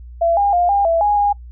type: tone with pitch steps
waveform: sine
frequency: 674 / 808 / 704 / 804 / 665 / 827 / 817 Hz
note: E5 / G#5 / F5 / G5 / E5 / G#5 / G#5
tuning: +38 / -48 / +14 / +44 / +15 / -8 / -29 cents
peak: -12 dBFS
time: 0.21-1.33 s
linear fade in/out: 10 ms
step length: 160 ms
effects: noise-tail reverb RT60 0.1 s tail -24 dB re dry + added 60 Hz sine -33 dBFS peak until 1.51 s